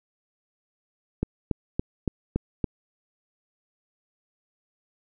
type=click train; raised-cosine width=3 ms; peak=-11 dBFS; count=6; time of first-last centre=1.23-2.642 s; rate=3.54 Hz; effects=none